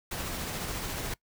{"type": "noise with tremolo", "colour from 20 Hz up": "pink", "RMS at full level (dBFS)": -34, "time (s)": [0.11, 1.14], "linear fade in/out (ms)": 5, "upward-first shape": "sine", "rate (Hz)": 14, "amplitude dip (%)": 25, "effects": ["noise-tail reverb RT60 0.1 s tail -22 dB re dry"]}